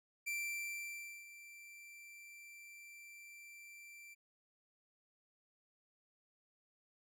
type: tone with ADSR envelope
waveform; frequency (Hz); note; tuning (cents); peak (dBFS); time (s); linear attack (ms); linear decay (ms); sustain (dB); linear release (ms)
45% pulse; 2349; D7; 0; -37; 0.26-4.15; 18; 970; -16; 21
effects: none